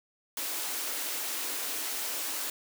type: high-pass noise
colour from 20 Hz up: white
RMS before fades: -34 dBFS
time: 0.37-2.5 s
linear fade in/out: 2 ms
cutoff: 250 Hz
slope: 96 dB/octave
effects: none